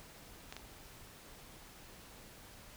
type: clicks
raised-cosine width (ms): 0.2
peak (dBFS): -27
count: 2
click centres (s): 0.525 / 0.566
effects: pink hiss -55 dBFS RMS until 2.76 s